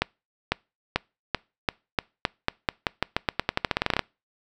accelerating click train, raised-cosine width 0.3 ms, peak -5 dBFS, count 25, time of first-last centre 0.02-3.993 s, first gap 500 ms, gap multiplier 0.88, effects noise-tail reverb RT60 0.3 s tail -26 dB re dry

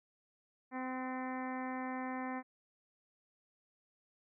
harmonic tone with a mistuned harmonic, 257.5 Hz, C4, 28 cents flat, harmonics 1 / 2 / 3 / 4 / 5 / 6 / 7 / 8 / 9, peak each -40 / -48 / -44 / -46 / -53 / -55 / -49 / -52 / -58 dBFS, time 0.71-2.43 s, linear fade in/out 50 ms, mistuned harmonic 6, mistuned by -27 cents, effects none

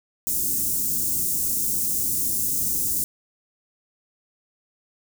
white band-stop noise, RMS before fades -24 dBFS, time 0.27-3.04 s, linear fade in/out 0 ms, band 320 to 6800 Hz, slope 24 dB/octave, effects none

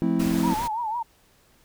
triangle chord, F major seventh, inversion none, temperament just, 174.61 / 218.3 / 261.9 / 327.4 Hz, F3 / A3 / C4 / E4, 0 / -13 / +2 / -12 cents, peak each -24 dBFS, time 0.02-0.54 s, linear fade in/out 0 ms
pink noise, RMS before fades -34 dBFS, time 0.19-0.68 s, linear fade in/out 10 ms
sine tone with vibrato, 907 Hz, A#5, 48 cents flat, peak -25 dBFS, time 0.43-1.03 s, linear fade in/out 10 ms, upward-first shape triangle, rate 6 Hz, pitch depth 140 cents each way
effects pink hiss -60 dBFS RMS until 1.64 s

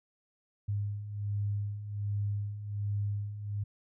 sine beating tone pair, 101.4 / 102.7 Hz, G#2 / G#2, -41 / -19 cents, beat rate 1.3 Hz, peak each -38 / -32 dBFS, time 0.68-3.64 s, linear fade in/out 10 ms, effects none

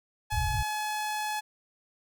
sawtooth tone, 850 Hz, G#5, 40 cents sharp, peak -26 dBFS, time 0.3-1.41 s, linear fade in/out 20 ms
white low-pass noise, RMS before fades -30 dBFS, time 0.32-0.63 s, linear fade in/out 10 ms, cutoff 130 Hz, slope 96 dB/octave
effects none

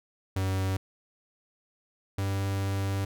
45% pulse tone pair in turn, 95.2 / 97.93 Hz, F#2 / G2, +50 / -1 cents, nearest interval unison, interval 49 cents, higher second, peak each -26 / -27 dBFS, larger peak first, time 0.36-0.77 / 2.18-3.05 s, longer second, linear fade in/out 5 ms, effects none

